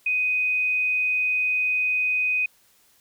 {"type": "tone", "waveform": "sine", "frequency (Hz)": 2500, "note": "D#7", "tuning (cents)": 8, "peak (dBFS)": -20, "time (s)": [0.06, 2.46], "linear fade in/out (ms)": 5, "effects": ["white hiss -60 dBFS RMS until 3 s"]}